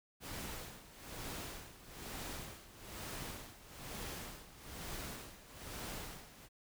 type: noise with tremolo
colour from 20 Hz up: pink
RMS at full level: -44 dBFS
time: 0.2-6.49 s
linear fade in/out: 50 ms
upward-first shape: sine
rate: 1.1 Hz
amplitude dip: 80%
effects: none